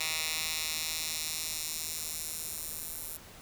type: tone with high-pass filter sweep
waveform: 10% pulse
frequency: 157.9 Hz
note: D#3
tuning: 26 cents sharp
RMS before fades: -36 dBFS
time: 0-3.17 s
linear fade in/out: 5 ms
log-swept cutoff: 2700 to 11000 Hz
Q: 0.86
effects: pink hiss -51 dBFS RMS until 3.41 s